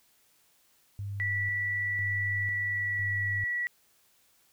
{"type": "tone with tremolo", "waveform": "sine", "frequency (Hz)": 100.2, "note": "G2", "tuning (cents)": 38, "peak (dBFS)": -33, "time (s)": [0.99, 3.44], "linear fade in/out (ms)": 0, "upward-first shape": "square", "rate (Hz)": 1, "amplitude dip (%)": 50}
{"type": "tone with pitch glide", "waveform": "sine", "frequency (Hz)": [1956, 1939.1], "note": ["B6", "B6"], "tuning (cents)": [-17, -32], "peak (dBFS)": -28, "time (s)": [1.2, 3.67], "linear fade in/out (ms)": 0, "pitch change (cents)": -15, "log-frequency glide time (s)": [2.3, 3.33]}
{"effects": ["white hiss -66 dBFS RMS until 4.52 s"]}